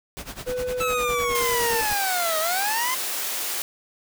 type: noise with tremolo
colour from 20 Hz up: pink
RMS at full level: -33 dBFS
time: 0.17-1.93 s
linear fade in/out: 0 ms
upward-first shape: sine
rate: 9.8 Hz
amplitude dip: 85%
type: tone with pitch glide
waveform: triangle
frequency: 500 to 466.5 Hz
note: B4 to A#4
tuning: +21 to +1 cents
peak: -23 dBFS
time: 0.46-1.82 s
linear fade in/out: 20 ms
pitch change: -120 cents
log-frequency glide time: 0.77-1.7 s
type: linear two-way sweep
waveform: 25% pulse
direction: down then up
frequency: 1318.5 to 620 to 1050 Hz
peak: -20 dBFS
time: 0.8-2.95 s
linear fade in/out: 10 ms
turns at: 2.39 s
type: high-pass noise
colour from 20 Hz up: white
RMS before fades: -28 dBFS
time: 1.35-3.62 s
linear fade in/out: 0 ms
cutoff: 350 Hz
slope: 12 dB/octave
effects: none